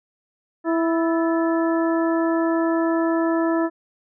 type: harmonic tone with a mistuned harmonic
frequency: 329.6 Hz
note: E4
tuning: in tune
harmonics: 1 / 2 / 3 / 4 / 5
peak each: -19 / -25 / -29 / -31 / -33 dBFS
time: 0.64-3.7 s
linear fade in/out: 50 ms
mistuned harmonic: 5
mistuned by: +88 cents
effects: none